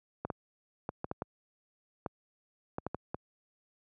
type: clicks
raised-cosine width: 1 ms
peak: -20 dBFS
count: 11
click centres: 0.25 / 0.302 / 0.891 / 1.044 / 1.114 / 1.221 / 2.062 / 2.784 / 2.866 / 2.946 / 3.145 s
effects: high-pass 80 Hz 12 dB/octave